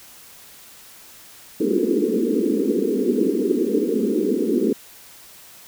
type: band-pass noise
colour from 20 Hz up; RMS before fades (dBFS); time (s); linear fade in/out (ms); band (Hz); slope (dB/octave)
white; -20; 1.6-4.73; 5; 200 to 460; 96
effects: white hiss -45 dBFS RMS until 5.67 s